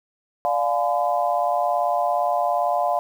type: chord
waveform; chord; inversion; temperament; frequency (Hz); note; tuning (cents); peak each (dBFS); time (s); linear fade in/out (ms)
sine; D diminished seventh; none; just; 587.3 / 704.8 / 845.8 / 1014.9; D5 / F5 / Ab5 / Cb6; 0 / +16 / +31 / +47; -25 / -21 / -27 / -27; 0.45-2.99; 0
effects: 8-bit